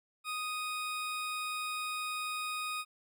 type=tone; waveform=20% pulse; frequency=1244.5 Hz; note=D#6; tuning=in tune; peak=-30 dBFS; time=0.24-2.85 s; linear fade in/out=50 ms; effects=none